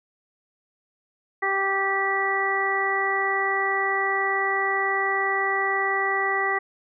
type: harmonic tone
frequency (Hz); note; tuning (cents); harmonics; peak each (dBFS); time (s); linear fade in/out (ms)
390.6; G4; -6; 1 / 2 / 3 / 4 / 5; -29 / -28 / -28 / -36 / -24; 1.42-6.59; 10
effects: none